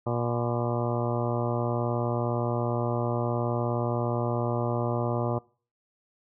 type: harmonic tone with a mistuned harmonic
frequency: 119.4 Hz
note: A#2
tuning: 42 cents sharp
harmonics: 1 / 2 / 3 / 4 / 5 / 6 / 7 / 8 / 9 / 10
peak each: -29 / -34 / -33 / -35 / -33 / -38 / -38 / -40 / -41 / -40 dBFS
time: 0.06-5.39 s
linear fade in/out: 10 ms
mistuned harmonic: 8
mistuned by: +75 cents
effects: noise-tail reverb RT60 0.4 s tail -23 dB re dry